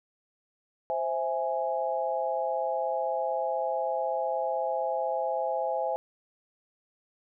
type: chord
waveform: sine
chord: C augmented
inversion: none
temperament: equal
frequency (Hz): 523.3 / 659.3 / 830.6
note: C5 / E5 / G#5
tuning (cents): 0 / 0 / 0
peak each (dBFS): -31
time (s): 0.9-5.96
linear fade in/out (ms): 0
effects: none